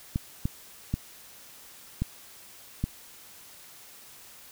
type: clicks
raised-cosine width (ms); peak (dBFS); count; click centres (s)
5; -14; 5; 0.159 / 0.455 / 0.94 / 2.02 / 2.84
effects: white hiss -50 dBFS RMS until 4.51 s